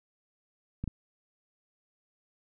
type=clicks; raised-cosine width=5 ms; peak=-21 dBFS; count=2; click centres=0.84 / 0.877 s; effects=none